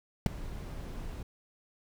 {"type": "noise with ADSR envelope", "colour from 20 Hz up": "brown", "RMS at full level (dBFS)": -19, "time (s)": [0.26, 1.23], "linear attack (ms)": 3, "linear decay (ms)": 9, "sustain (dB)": -21, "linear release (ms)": 5, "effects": []}